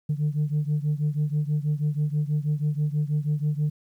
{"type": "beating tone pair", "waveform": "sine", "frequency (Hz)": [147.5, 153.7], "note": ["D3", "D#3"], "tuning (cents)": [8, -21], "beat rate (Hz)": 6.2, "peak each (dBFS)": [-23, -25], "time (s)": [0.09, 3.7], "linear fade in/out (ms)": 10, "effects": ["tanh soft clip ceiling -18 dBFS", "10-bit"]}